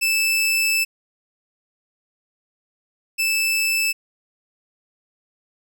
sawtooth tone pair in turn, 2633 / 2633 Hz, E7 / E7, -3 / -3 cents, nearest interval unison, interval 0 cents, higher neither, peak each -14 / -15 dBFS, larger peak first, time 0.01-0.85 / 3.18-3.93 s, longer first, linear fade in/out 20 ms, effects none

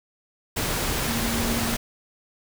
sine tone in noise, 231 Hz, A#3, 16 cents flat, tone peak -28 dBFS, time 1.07-1.76 s, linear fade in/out 10 ms, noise pink, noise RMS -26 dBFS, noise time 0.56-1.77 s, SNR -5 dB, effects none

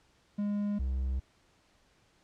triangle tone pair in turn, 205.2 / 65.27 Hz, G#3 / C2, -21 / -4 cents, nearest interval octave + minor sixth, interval 1983 cents, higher first, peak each -27 dBFS, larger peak neither, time 0.38-0.79 / 0.79-1.2 s, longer neither, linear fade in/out 10 ms, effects pink hiss -67 dBFS RMS until 2.23 s + low-pass 7000 Hz 12 dB/octave

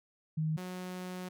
sine / sawtooth tone pair in turn, 156.8 / 182.54 Hz, D#3 / F#3, +14 / -23 cents, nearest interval minor third, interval 263 cents, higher second, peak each -29 / -35 dBFS, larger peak first, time 0.37-0.57 / 0.57-1.29 s, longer second, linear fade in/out 10 ms, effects none

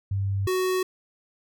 sine / square tone pair in turn, 98.3 / 371.1 Hz, G2 / F#4, +5 / +5 cents, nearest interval octave + major seventh, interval 2300 cents, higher second, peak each -23 / -23 dBFS, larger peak neither, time 0.11-0.47 / 0.47-0.83 s, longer neither, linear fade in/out 5 ms, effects none

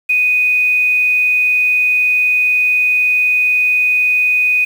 sine tone with quantisation, 2489 Hz, D#7, in tune, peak -10 dBFS, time 0.09-4.65 s, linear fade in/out 10 ms, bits 6, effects none

